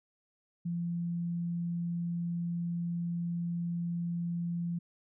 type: tone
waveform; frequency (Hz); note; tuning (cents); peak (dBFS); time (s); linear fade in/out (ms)
sine; 171.5; F3; -31; -31; 0.65-4.79; 10
effects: none